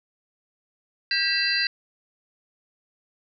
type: tone cluster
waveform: sine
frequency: 1600 / 1944 / 2682 / 4091 / 4723 Hz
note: G6 / B6 / E7 / C8 / D8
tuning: +35 / -28 / +29 / -40 / +9 cents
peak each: -28 / -28 / -29 / -28 / -25 dBFS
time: 1.11-1.67 s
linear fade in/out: 2 ms
effects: none